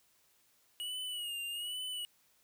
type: tone with vibrato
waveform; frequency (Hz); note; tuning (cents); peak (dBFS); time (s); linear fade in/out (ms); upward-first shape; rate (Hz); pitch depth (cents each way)
square; 2899; F#7; -36; -38; 0.8-2.05; 0; sine; 1.2; 67
effects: white hiss -70 dBFS RMS until 2.43 s